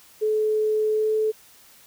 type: tone with pitch glide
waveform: sine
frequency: 430.6 to 434.1 Hz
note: A4 to A4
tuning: -37 to -23 cents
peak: -19 dBFS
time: 0.21-1.32 s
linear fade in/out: 20 ms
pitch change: +14 cents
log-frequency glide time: 0.92-1.13 s
effects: white hiss -52 dBFS RMS until 1.86 s